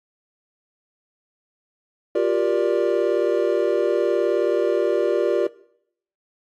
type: chord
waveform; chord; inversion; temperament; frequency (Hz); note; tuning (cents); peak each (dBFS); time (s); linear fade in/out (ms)
triangle; G minor seventh; third; just; 352.8 / 392 / 470.4 / 588; F4 / G4 / Bb4 / D5; +18 / 0 / +16 / +2; -21; 2.15-5.47; 5
effects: noise-tail reverb RT60 0.7 s tail -20 dB re dry + AAC 48 kbps